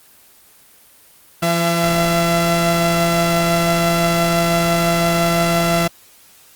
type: tone pair together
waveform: sawtooth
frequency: 170 / 674.1 Hz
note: F3 / E5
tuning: -46 / +39 cents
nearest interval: 2 octaves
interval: 2385 cents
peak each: -13 dBFS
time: 1.42-5.88 s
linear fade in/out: 10 ms
effects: white hiss -48 dBFS RMS until 6.55 s + Opus 24 kbps